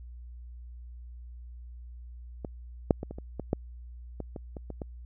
clicks, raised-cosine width 2 ms, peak -21 / -6 / -21 / -25 / -27 / -20 / -12 / -22 / -24 / -26 / -25 / -22 dBFS, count 12, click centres 2.448 / 2.908 / 3.031 / 3.11 / 3.185 / 3.397 / 3.531 / 4.203 / 4.362 / 4.568 / 4.703 / 4.818 s, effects added 60 Hz sine -42 dBFS peak until 5.05 s

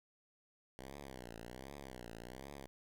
5% pulse tone with vibrato, 63.3 Hz, B1, 43 cents sharp, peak -37 dBFS, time 0.79-2.67 s, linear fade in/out 0 ms, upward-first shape triangle, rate 1.3 Hz, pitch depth 230 cents each way, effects none

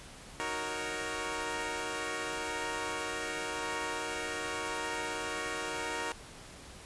10% pulse chord, D# minor seventh, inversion none, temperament equal, 311.1 / 370 / 466.2 / 554.4 Hz, D#4 / F#4 / A#4 / C#5, 0 / 0 / 0 / 0 cents, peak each -33 / -33 / -29 / -35 dBFS, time 0.4-6.12 s, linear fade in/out 0 ms, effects pink hiss -50 dBFS RMS until 6.85 s + resampled to 24000 Hz

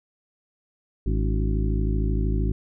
harmonic tone with a mistuned harmonic, 53 Hz, G#1, 36 cents sharp, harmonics 1 / 2 / 3 / 4 / 5 / 6 / 7, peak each -22 / -28 / -31 / -33 / -34 / -37 / -35 dBFS, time 1.06-2.52 s, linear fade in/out 5 ms, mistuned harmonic 5, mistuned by +110 cents, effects none

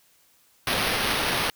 blue noise with sample-and-hold, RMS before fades -25 dBFS, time 0.67-1.5 s, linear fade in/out 2 ms, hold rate 7350 Hz, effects white hiss -61 dBFS RMS until 1.55 s

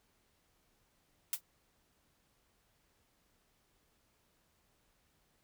blue noise with exponential decay, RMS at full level -29 dBFS, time 1.33-1.41 s, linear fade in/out 2 ms, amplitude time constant 16 ms, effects pink hiss -74 dBFS RMS until 5.43 s

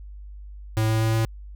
square tone with pitch steps, 110 / 110.77 / 111.54 / 112.31 Hz, A2 / A2 / A2 / A2, 0 / +12 / +24 / +36 cents, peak -20 dBFS, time 0.77-1.25 s, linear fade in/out 0 ms, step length 120 ms, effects added 50 Hz sine -37 dBFS peak until 1.55 s

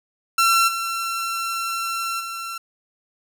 sawtooth tone with level steps, 1353 Hz, E6, 45 cents sharp, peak -11 / -20 / -25 dBFS, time 0.38-2.58 s, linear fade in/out 5 ms, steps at 0.67 / 2.19 s, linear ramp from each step 20 ms, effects none

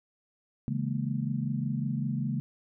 sine chord, A# half-diminished seventh, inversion first, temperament equal with one note detuned, 138.59 / 163.77 / 207.7 / 233.1 Hz, C#3 / E3 / G#3 / A#3, 0 / -11 / 0 / 0 cents, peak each -31 / -37 / -34 / -34 dBFS, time 0.68-2.4 s, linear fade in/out 0 ms, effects none

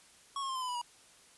square tone with pitch steps, 1107 / 1081.1 / 1055.8 / 1031.1 / 1006.9 / 983.4 / 960.4 Hz, C#6 / C#6 / C6 / C6 / B5 / B5 / B5, -3 / -44 / +15 / -26 / +33 / -8 / -49 cents, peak -35 dBFS, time 0.36-0.815 s, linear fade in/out 2 ms, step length 65 ms, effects white hiss -60 dBFS RMS until 1.37 s + resampled to 24000 Hz

